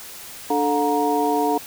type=tone cluster; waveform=sine; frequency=293.7 / 438.7 / 720 / 939 Hz; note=D4 / A4 / F#5 / A#5; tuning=0 / -5 / -47 / +12 cents; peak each=-23 dBFS; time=0.5-1.58 s; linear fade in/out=5 ms; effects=white hiss -38 dBFS RMS until 1.66 s